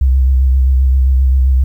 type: tone with vibrato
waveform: sine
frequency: 65.41 Hz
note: C2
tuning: in tune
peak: -7 dBFS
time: 0.01-1.64 s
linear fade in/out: 5 ms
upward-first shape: sine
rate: 7.6 Hz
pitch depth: 41 cents each way
effects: 8-bit